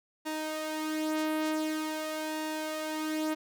sawtooth tone with flanger, 311.1 Hz, D#4, in tune, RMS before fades -33 dBFS, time 0.25-3.35 s, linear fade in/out 20 ms, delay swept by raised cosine 1.1 to 3.3 ms, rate 0.46 Hz, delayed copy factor +0.55, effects none

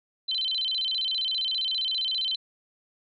sine tone with vibrato, 3533 Hz, A7, 6 cents sharp, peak -25 dBFS, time 0.28-2.36 s, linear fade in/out 10 ms, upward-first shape square, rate 15 Hz, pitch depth 230 cents each way, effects none

